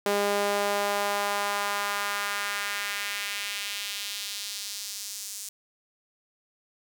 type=tone with high-pass filter sweep; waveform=sawtooth; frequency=203 Hz; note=G#3; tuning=39 cents flat; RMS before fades=-30 dBFS; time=0.06-5.49 s; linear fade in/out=2 ms; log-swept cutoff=430 to 6900 Hz; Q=1.4; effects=none